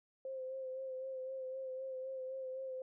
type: tone with vibrato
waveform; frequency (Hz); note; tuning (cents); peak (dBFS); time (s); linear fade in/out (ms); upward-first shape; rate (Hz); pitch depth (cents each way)
sine; 523.3; C5; 0; -40; 0.25-2.82; 2; sine; 3.9; 28
effects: none